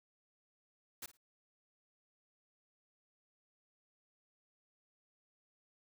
white noise with echo, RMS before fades -45 dBFS, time 1.02-1.06 s, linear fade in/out 5 ms, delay 56 ms, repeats 2, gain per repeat -15 dB, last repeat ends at 1.172 s, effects none

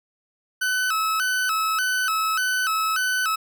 40% pulse tone with vibrato, 1396.9 Hz, F6, in tune, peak -20 dBFS, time 0.61-3.36 s, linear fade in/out 10 ms, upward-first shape square, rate 1.7 Hz, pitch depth 130 cents each way, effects none

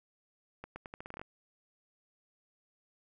accelerating click train, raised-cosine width 0.5 ms, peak -28 dBFS, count 11, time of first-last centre 0.64-1.215 s, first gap 120 ms, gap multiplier 0.82, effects none

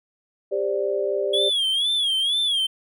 sine chord, G suspended fourth, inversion none, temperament equal with one note detuned, 397.2 / 523.3 / 587.3 Hz, G4 / C5 / D5, +23 / 0 / 0 cents, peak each -24 / -28 / -25 dBFS, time 0.51-1.5 s, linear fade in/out 20 ms
triangle tone with vibrato, 3322 Hz, G#7, in tune, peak -18 dBFS, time 1.33-2.67 s, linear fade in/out 10 ms, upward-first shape sine, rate 2.1 Hz, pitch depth 120 cents each way
effects none

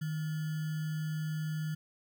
sine tone with sample-and-hold, 155.56 Hz, D#3, in tune, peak -32 dBFS, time 0.01-1.75 s, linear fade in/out 10 ms, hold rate 1575 Hz, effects none

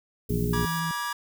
violet noise, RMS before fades -41 dBFS, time 0.29-0.8 s, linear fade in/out 5 ms
harmonic tone, 59 Hz, A#1, 22 cents sharp, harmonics 1 / 2 / 3 / 4 / 5 / 6 / 7, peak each -31 / -30 / -34 / -32 / -38 / -39 / -31 dBFS, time 0.29-0.66 s, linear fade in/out 10 ms
sine tone with vibrato, 164.81 Hz, E3, in tune, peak -29 dBFS, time 0.31-0.91 s, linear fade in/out 0 ms, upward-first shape sine, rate 12 Hz, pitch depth 16 cents each way
45% pulse chord, G# diminished, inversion first, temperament equal with one note detuned, 962.4 / 1174.7 / 1661.2 Hz, B5 / D6 / G#6, -45 / 0 / 0 cents, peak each -33 dBFS, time 0.53-1.13 s, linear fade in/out 5 ms
effects none

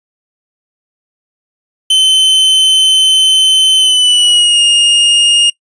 45% pulse tone with pitch glide, 3066 to 2844 Hz, G7 to F7, -39 to +31 cents, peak -6 dBFS, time 1.9-5.5 s, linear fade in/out 5 ms, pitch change -130 cents, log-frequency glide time 3.77-4.61 s, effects noise-tail reverb RT60 0.1 s tail -21 dB re dry + resampled to 22050 Hz

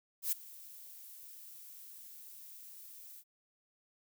violet noise with ADSR envelope, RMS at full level -31 dBFS, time 0.22-3.24 s, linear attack 100 ms, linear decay 13 ms, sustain -21 dB, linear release 60 ms, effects none

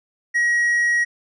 triangle tone, 1901 Hz, A#6, 33 cents sharp, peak -14 dBFS, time 0.34-1.05 s, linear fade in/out 20 ms, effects resampled to 22050 Hz

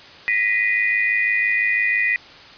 sine tone cluster, 1900 / 2006 / 2461 Hz, A#6 / B6 / D#7, +33 / +26 / -20 cents, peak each -21 dBFS, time 0.28-2.16 s, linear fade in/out 0 ms, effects white hiss -42 dBFS RMS until 2.57 s + resampled to 11025 Hz

